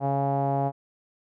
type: tone with low-pass filter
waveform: sawtooth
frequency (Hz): 138.59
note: C#3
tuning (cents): 0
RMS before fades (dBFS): -25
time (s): 0-0.72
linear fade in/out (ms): 50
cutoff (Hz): 760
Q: 8.9
effects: none